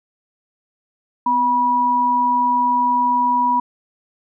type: tone pair together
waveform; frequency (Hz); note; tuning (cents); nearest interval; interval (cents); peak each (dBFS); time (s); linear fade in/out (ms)
sine; 251.2 / 972.8; B3 / B5; +30 / -26; octave + major seventh; 2344; -25 / -14; 1.26-3.6; 5
effects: none